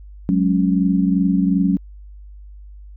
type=chord; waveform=sine; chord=F# suspended second; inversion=none; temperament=equal; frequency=185 / 207.7 / 277.2 Hz; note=F#3 / G#3 / C#4; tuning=0 / 0 / 0 cents; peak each=-16 / -21 / -19 dBFS; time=0.29-1.77 s; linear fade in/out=0 ms; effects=added 50 Hz sine -36 dBFS peak until 2.96 s